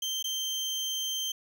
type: tone with dropouts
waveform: 30% pulse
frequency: 3136 Hz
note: G7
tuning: in tune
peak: -27 dBFS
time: 0.02-1.32 s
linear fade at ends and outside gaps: 5 ms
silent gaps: 0.227-0.241 s
effects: none